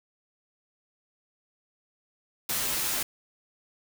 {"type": "noise with comb filter", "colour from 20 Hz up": "white", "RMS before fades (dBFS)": -29, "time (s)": [2.49, 3.03], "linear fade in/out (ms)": 5, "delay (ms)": 11, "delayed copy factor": -1, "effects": []}